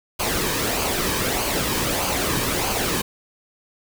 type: noise with flanger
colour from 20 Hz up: pink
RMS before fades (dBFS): -23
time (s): 0.19-3.02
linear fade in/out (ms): 10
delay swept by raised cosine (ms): 0.54 to 1.48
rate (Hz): 1.6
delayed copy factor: -0.5
effects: none